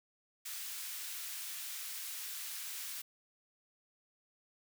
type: high-pass noise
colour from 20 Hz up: white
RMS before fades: -43 dBFS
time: 0.45-3.02 s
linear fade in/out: 10 ms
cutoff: 1600 Hz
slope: 12 dB/octave
effects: none